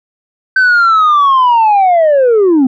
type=linear sweep; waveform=sine; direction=down; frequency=1547 to 246.9 Hz; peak=-3 dBFS; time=0.56-2.67 s; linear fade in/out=5 ms; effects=tanh soft clip ceiling -4 dBFS